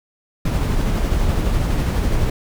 brown noise with tremolo, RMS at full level -17 dBFS, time 0.45-2.3 s, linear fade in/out 5 ms, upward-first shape sine, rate 12 Hz, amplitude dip 25%, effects none

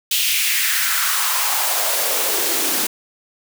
white noise with high-pass filter sweep, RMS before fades -19 dBFS, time 0.11-2.87 s, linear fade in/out 5 ms, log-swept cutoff 3100 to 250 Hz, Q 2.8, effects none

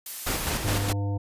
blue noise, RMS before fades -34 dBFS, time 0.06-0.5 s, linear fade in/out 2 ms
pink noise with tremolo, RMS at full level -27 dBFS, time 0.26-0.93 s, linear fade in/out 10 ms, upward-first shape square, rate 4.8 Hz, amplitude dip 40%
harmonic tone, 100.5 Hz, G2, 44 cents sharp, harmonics 1 / 3 / 5 / 7 / 9, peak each -25 / -35 / -39 / -42 / -44 dBFS, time 0.64-1.18 s, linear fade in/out 10 ms
effects resampled to 32000 Hz

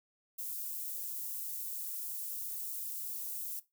white high-pass noise, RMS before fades -40 dBFS, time 0.38-3.6 s, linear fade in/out 10 ms, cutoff 12000 Hz, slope 12 dB/octave, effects noise-tail reverb RT60 0.2 s tail -17 dB re dry

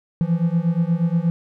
triangle beating tone pair, 164.6 / 173 Hz, E3 / F3, -2 / -16 cents, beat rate 8.4 Hz, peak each -18 dBFS, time 0.21-1.3 s, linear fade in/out 0 ms, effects none

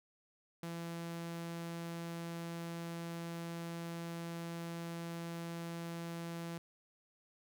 sawtooth tone, 168.5 Hz, E3, 38 cents sharp, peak -37 dBFS, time 0.63-6.58 s, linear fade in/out 2 ms, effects none

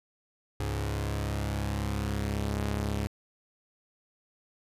sawtooth tone pair together, 69.3 / 103.83 Hz, C#2 / G#2, 0 / 0 cents, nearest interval perfect fifth, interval 700 cents, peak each -28 dBFS, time 0.6-3.07 s, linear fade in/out 0 ms, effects resampled to 32000 Hz

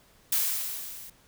blue noise with level ramp, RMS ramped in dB -24 to -45 dBFS, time 0.32-1.1 s, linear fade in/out 5 ms, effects pink hiss -60 dBFS RMS until 1.27 s

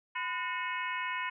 harmonic tone with a mistuned harmonic, 364.4 Hz, F#4, 26 cents flat, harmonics 3 / 4 / 5 / 6 / 7 / 8, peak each -36 / -41 / -39 / -39 / -42 / -46 dBFS, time 0.15-1.3 s, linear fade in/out 10 ms, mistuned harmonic 3, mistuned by -140 cents, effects none

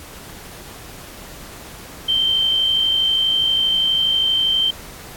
sine tone with amplitude modulation, 3123 Hz, G7, 7 cents flat, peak -13 dBFS, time 2.08-4.71 s, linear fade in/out 10 ms, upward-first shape sine, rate 52.4 Hz, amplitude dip 35%, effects pink hiss -38 dBFS RMS until 5.16 s + AAC 64 kbps

